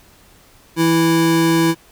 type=tone pair together; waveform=square; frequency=164.67 / 329.6 Hz; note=E3 / E4; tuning=-2 / 0 cents; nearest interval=octave; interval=1202 cents; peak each=-19 / -14 dBFS; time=0.76-1.75 s; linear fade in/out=50 ms; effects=pink hiss -49 dBFS RMS until 1.91 s